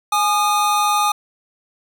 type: tone pair together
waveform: square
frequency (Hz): 834.5 / 1222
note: G#5 / D#6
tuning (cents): +8 / -32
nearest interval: perfect fifth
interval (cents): 660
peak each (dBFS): -19 / -18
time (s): 0.12-1.12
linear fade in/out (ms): 5
effects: none